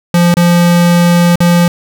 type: tone with dropouts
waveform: square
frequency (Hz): 173.5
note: F3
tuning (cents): -11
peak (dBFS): -6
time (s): 0.14-1.68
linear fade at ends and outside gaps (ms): 2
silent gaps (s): 0.341-0.369 / 1.357-1.404
effects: none